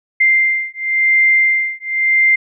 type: beating tone pair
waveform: sine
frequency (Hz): 2093 / 2093.94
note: C7 / C7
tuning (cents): 0 / +1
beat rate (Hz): 0.94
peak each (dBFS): -14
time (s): 0.2-2.36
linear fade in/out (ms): 10
effects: none